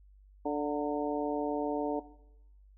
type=harmonic tone with a mistuned harmonic; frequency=146.8 Hz; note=D3; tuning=in tune; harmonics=2 / 3 / 4 / 5 / 6; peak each=-33 / -35 / -36 / -37 / -38 dBFS; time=0.45-2 s; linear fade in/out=10 ms; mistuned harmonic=6; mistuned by=+58 cents; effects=noise-tail reverb RT60 0.8 s tail -17 dB re dry + added 49 Hz sine -55 dBFS peak until 2.77 s